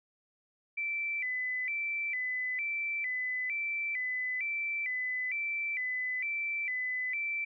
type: tone with vibrato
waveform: sine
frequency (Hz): 2165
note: C#7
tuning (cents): -41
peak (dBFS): -31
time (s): 0.77-7.45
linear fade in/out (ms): 10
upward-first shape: square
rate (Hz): 1.1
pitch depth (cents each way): 130
effects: none